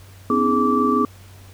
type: tone cluster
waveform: sine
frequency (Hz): 251.3 / 276.6 / 318.6 / 417 / 1162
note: B3 / C#4 / D#4 / G#4 / D6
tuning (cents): +30 / -4 / +41 / +7 / -19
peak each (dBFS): -20 / -25 / -25 / -22 / -19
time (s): 0.3-1.05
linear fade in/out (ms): 2
effects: added 95 Hz sine -42 dBFS peak until 1.53 s + pink hiss -49 dBFS RMS until 1.53 s